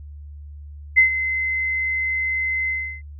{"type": "tone with ADSR envelope", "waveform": "sine", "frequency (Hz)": 2058, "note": "C7", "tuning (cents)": -29, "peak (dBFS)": -8, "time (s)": [0.96, 3.02], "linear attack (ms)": 23, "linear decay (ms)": 110, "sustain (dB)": -12, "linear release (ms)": 330, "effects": ["added 73 Hz sine -35 dBFS peak until 3.19 s"]}